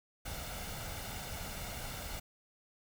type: noise with comb filter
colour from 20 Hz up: pink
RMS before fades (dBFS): -42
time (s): 0.25-2.2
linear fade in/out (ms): 10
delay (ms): 1.4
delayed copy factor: +0.55
effects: none